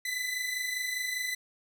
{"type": "tone pair together", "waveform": "sawtooth", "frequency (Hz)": [1984, 2009], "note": ["B6", "B6"], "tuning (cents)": [7, 29], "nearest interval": "unison", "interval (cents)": 22, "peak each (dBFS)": [-33, -29], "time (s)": [0.05, 1.35], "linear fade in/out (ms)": 5, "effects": []}